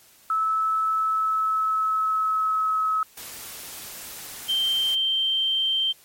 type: tone with pitch glide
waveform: sine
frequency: 1304 to 1284.6 Hz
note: E6 to E6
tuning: -19 to -45 cents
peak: -20 dBFS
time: 0.3-3.03 s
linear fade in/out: 2 ms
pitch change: -26 cents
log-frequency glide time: 0.94-2.8 s
type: noise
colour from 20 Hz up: white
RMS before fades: -38 dBFS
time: 3.17-4.95 s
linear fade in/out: 5 ms
type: tone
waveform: sine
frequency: 3136 Hz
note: G7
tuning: in tune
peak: -20 dBFS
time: 4.48-5.93 s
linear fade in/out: 20 ms
effects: white hiss -54 dBFS RMS until 6.04 s + MP3 64 kbps